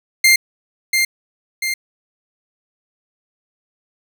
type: tone with echo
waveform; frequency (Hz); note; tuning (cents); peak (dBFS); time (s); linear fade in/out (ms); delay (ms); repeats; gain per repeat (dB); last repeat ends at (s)
sawtooth; 2104; C7; +9; -5; 0.24-0.36; 5; 690; 2; -5; 1.74
effects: none